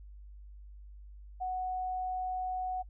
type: tone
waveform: sine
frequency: 740 Hz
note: F#5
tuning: in tune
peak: -32 dBFS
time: 1.4-2.83 s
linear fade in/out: 20 ms
effects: noise-tail reverb RT60 0.1 s tail -25 dB re dry + added 50 Hz sine -47 dBFS peak until 2.89 s